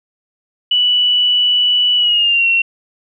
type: tone with pitch glide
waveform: sine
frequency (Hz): 2958 to 2728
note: F#7 to F7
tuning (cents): -1 to -41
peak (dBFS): -10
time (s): 0.71-2.62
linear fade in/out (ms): 5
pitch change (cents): -140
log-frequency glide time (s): 1.96-2.47
effects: none